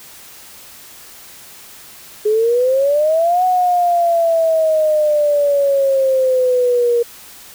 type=exponential two-way sweep; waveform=sine; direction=up then down; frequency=418.2 to 740 to 470.6 Hz; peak=-11 dBFS; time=2.25-7.03 s; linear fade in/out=10 ms; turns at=3.44 s; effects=white hiss -39 dBFS RMS until 7.54 s